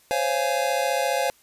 square chord, Db major seventh, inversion third, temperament just, 519.7 / 554.4 / 693 / 831.5 Hz, C5 / Db5 / F5 / Ab5, -12 / 0 / -14 / +2 cents, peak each -28 dBFS, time 0.11-1.3 s, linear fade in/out 0 ms, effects white hiss -58 dBFS RMS until 1.42 s + resampled to 32000 Hz

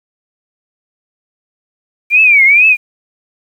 sine tone with vibrato, 2349 Hz, D7, in tune, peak -4 dBFS, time 2.1-2.77 s, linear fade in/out 50 ms, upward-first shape triangle, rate 2.2 Hz, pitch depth 200 cents each way, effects 7-bit

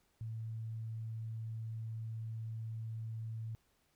sine tone, 112 Hz, A2, 31 cents sharp, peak -39 dBFS, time 0.21-3.55 s, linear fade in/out 0 ms, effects pink hiss -75 dBFS RMS until 3.95 s

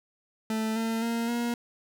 40% pulse tone with pitch steps, 220 / 225.7 / 231.5 / 237.4 Hz, A3 / A3 / A#3 / A#3, 0 / +44 / -12 / +32 cents, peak -26 dBFS, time 0.5-1.54 s, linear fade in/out 2 ms, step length 260 ms, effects none

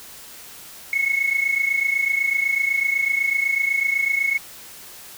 sine tone pair together, 2172 / 2200 Hz, C#7 / C#7, -36 / -14 cents, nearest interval unison, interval 22 cents, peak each -22 / -19 dBFS, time 0.93-4.38 s, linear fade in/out 2 ms, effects tanh soft clip ceiling -12 dBFS + white hiss -41 dBFS RMS until 5.17 s

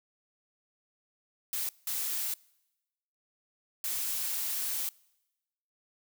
blue noise bursts at uneven times, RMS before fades -33 dBFS, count 3, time 1.53-1.69 / 1.87-2.34 / 3.84-4.89 s, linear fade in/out 2 ms, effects noise-tail reverb RT60 1.0 s tail -25 dB re dry

